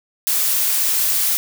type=noise; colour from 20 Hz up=blue; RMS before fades=-18 dBFS; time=0.27-1.37 s; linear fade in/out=0 ms; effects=none